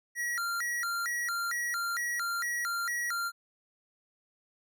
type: tone with vibrato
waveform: square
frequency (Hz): 1630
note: G#6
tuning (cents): -33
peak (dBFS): -31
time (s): 0.15-3.32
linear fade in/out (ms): 50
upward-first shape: square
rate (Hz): 2.2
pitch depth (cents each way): 280
effects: none